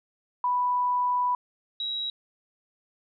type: tone pair in turn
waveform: sine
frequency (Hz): 987.8 / 3859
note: B5 / B7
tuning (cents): 0 / -41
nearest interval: 2 octaves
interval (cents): 2359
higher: second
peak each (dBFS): -22 / -28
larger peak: first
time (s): 0.44-1.35 / 1.8-2.1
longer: first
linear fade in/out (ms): 2
effects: none